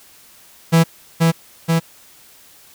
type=tone with echo; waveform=45% pulse; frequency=164.81 Hz; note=E3; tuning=in tune; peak=-9 dBFS; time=0.72-0.84 s; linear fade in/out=20 ms; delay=480 ms; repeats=2; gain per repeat=-2 dB; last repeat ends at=1.8 s; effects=white hiss -47 dBFS RMS until 2.74 s